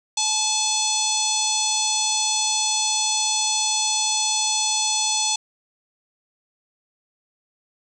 harmonic tone with a mistuned harmonic, 863 Hz, A5, 34 cents flat, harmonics 1 / 3 / 4 / 5 / 6 / 7 / 8 / 9 / 10, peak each -28 / -32 / -27 / -27 / -34 / -25 / -30 / -28 / -33 dBFS, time 0.17-5.36 s, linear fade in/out 5 ms, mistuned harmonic 6, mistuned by -24 cents, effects 9-bit

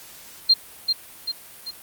sine tone with echo, 4186 Hz, C8, in tune, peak -11 dBFS, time 0.49-0.54 s, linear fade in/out 10 ms, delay 390 ms, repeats 3, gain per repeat -6 dB, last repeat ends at 1.71 s, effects white hiss -44 dBFS RMS until 1.82 s + Opus 48 kbps

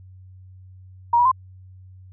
sine tone with pitch steps, 945 / 970 / 1039 Hz, A#5 / B5 / C6, +23 / -31 / -12 cents, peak -13 dBFS, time 1.13-1.316 s, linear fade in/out 5 ms, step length 62 ms, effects added 93 Hz sine -42 dBFS peak until 2.12 s

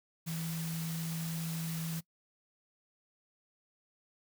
sine tone in noise, 163.6 Hz, E3, 13 cents flat, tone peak -35 dBFS, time 0.26-2.01 s, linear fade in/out 20 ms, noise white, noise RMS -44 dBFS, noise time 0.26-2.01 s, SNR +6 dB, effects noise-tail reverb RT60 0.1 s tail -22 dB re dry

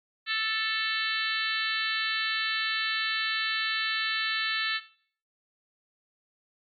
harmonic tone with a mistuned harmonic, 440 Hz, A4, in tune, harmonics 3 / 4 / 5 / 6 / 7 / 8 / 9 / 10, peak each -36 / -30 / -35 / -34 / -36 / -36 / -33 / -39 dBFS, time 0.26-4.81 s, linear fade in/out 50 ms, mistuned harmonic 6, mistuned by +15 cents, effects noise-tail reverb RT60 0.5 s tail -17 dB re dry + MP3 48 kbps

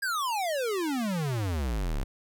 square exponential sweep, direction down, 1661.2 to 30.87 Hz, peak -28 dBFS, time 0.02-2.04 s, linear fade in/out 10 ms, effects none

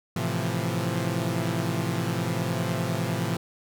sawtooth chord, F major seventh, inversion first, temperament equal, 110 / 130.81 / 164.81 / 174.61 Hz, A2 / C3 / E3 / F3, 0 / 0 / 0 / 0 cents, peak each -27 dBFS, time 0.16-3.37 s, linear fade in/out 5 ms, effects none

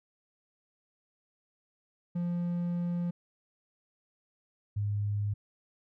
triangle / sine tone pair in turn, 174.1 / 102.95 Hz, F3 / G#2, -5 / -15 cents, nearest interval major sixth, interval 910 cents, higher first, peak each -27 / -28 dBFS, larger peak first, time 2.15-3.11 / 4.76-5.34 s, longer first, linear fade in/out 10 ms, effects none

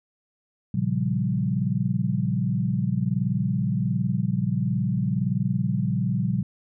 sine chord, G half-diminished seventh, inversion first, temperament equal with one note detuned, 116.54 / 137.08 / 174.61 / 196 Hz, Bb2 / Db3 / F3 / G3, 0 / -19 / 0 / 0 cents, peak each -27 dBFS, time 0.74-6.43 s, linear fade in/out 5 ms, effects none

